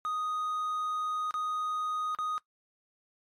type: tone with dropouts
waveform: triangle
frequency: 1244.5 Hz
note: D#6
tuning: in tune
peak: -28 dBFS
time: 0.05-2.38 s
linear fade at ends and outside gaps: 0 ms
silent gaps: 1.309-1.341 / 2.149-2.187 s
effects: noise-tail reverb RT60 0.1 s tail -20 dB re dry + MP3 64 kbps